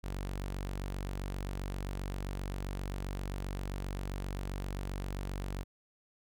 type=tone; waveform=sawtooth; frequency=47.58 Hz; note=F#1; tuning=49 cents sharp; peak=-32 dBFS; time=0.03-5.64 s; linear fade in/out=20 ms; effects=none